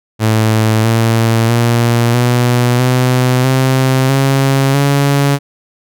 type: tone with pitch steps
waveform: sawtooth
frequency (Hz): 110 / 113.94 / 118.03 / 122.26 / 126.65 / 131.19 / 135.9 / 140.77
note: A2 / A#2 / A#2 / B2 / B2 / C3 / C#3 / C#3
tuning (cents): 0 / -39 / +22 / -17 / +44 / +5 / -34 / +27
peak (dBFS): -5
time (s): 0.19-5.39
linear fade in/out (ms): 50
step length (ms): 650
effects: none